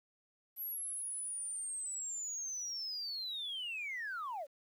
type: linear sweep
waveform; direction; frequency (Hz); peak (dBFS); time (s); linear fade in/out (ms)
sine; down; 11840 to 519; -37; 0.56-4.47; 50
effects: tanh soft clip ceiling -34 dBFS + 11-bit